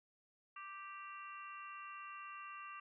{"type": "harmonic tone", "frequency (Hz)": 392, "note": "G4", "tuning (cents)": 0, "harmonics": [3, 4, 5, 6, 7], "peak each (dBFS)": [-49, -58, -59, -63, -54], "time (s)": [0.56, 2.8], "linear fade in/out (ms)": 5, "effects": []}